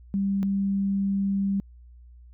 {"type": "tone pair in turn", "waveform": "sine", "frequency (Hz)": [197, 197], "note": ["G3", "G3"], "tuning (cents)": [9, 9], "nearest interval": "unison", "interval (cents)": 0, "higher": "neither", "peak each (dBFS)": -22, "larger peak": "neither", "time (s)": [[0.14, 0.43], [0.43, 1.6]], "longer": "second", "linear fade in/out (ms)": 0, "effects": ["added 60 Hz sine -46 dBFS peak until 2.33 s"]}